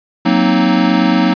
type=chord; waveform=square; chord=C half-diminished seventh; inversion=second; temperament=equal; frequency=185 / 233.1 / 261.6 / 311.1 Hz; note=Gb3 / Bb3 / C4 / Eb4; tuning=0 / 0 / 0 / 0 cents; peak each=-16 dBFS; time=0.25-1.34 s; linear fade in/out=10 ms; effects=resampled to 11025 Hz + 7-bit